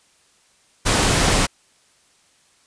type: noise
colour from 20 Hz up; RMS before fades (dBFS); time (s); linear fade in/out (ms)
pink; -17; 0.85-1.47; 20
effects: white hiss -58 dBFS RMS until 2.66 s + resampled to 22050 Hz